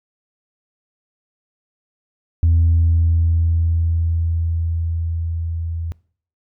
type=tone with level ramp; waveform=sine; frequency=83 Hz; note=E2; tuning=12 cents sharp; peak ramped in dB=-9 to -22 dBFS; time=2.43-5.92 s; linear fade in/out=0 ms; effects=noise-tail reverb RT60 0.5 s tail -23 dB re dry + tanh soft clip ceiling -8 dBFS